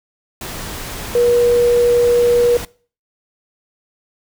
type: tone in noise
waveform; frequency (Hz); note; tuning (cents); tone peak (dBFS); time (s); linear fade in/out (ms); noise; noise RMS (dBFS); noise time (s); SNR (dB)
sine; 480.6; B4; -47; -10; 1.15-2.57; 2; pink; -28; 0.41-2.65; +15
effects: noise-tail reverb RT60 0.4 s tail -21 dB re dry